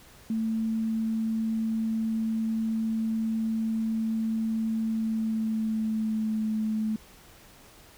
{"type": "tone with pitch glide", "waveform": "sine", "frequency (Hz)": [222.7, 217.5], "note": ["A3", "A3"], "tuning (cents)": [21, -20], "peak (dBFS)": -25, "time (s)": [0.3, 6.96], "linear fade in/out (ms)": 2, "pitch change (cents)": -41, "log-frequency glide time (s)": [4.87, 6.46], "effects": ["pink hiss -53 dBFS RMS until 7.97 s"]}